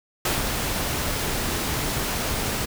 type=noise with ADSR envelope; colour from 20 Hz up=pink; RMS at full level=-22 dBFS; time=0.25-2.66 s; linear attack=4 ms; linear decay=160 ms; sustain=-4 dB; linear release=19 ms; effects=none